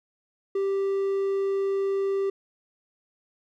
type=tone; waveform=triangle; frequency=392 Hz; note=G4; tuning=in tune; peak=-21 dBFS; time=0.55-2.3 s; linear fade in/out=5 ms; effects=none